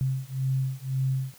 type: beating tone pair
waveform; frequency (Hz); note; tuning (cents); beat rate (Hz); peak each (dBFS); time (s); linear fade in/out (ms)
sine; 131.5 / 133.4; C3 / C3; +9 / +34; 1.9; -28; 0.01-1.34; 0
effects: white hiss -53 dBFS RMS until 1.38 s